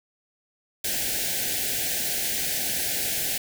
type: band-stop noise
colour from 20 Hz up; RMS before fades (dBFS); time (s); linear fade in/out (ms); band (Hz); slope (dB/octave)
white; -27; 0.84-3.38; 5; 830 to 1500; 96
effects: none